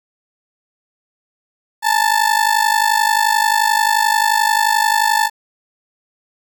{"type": "ring-modulated tone", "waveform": "30% pulse", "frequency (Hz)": 880, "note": "A5", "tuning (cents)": 0, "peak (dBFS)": -7, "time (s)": [1.82, 5.3], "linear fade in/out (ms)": 50, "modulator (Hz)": 25.7, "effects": ["8-bit"]}